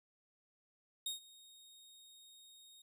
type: tone with ADSR envelope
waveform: sawtooth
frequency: 3726 Hz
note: A#7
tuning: 2 cents flat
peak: -33 dBFS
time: 1.06-2.82 s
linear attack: 4 ms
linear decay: 130 ms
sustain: -22 dB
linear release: 5 ms
effects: none